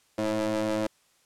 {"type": "ring-modulated tone", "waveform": "30% pulse", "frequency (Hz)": 108.6, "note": "A2", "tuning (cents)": -22, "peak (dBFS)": -20, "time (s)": [0.18, 0.87], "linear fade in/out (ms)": 5, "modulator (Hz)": 431, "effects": ["white hiss -65 dBFS RMS until 1.25 s", "low-pass 10000 Hz 12 dB/octave"]}